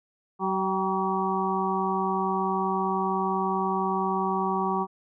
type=harmonic tone with a mistuned harmonic; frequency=189.7 Hz; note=F#3; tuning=43 cents sharp; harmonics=1 / 2 / 4 / 5 / 6; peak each=-30 / -30 / -30 / -30 / -30 dBFS; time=0.39-4.87 s; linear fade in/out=50 ms; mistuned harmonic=4; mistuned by=+35 cents; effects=none